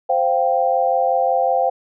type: chord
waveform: sine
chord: C suspended fourth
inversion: none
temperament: equal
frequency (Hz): 523.3 / 698.5 / 784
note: C5 / F5 / G5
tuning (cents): 0 / 0 / 0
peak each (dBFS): -19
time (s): 0.09-1.7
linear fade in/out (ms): 10
effects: none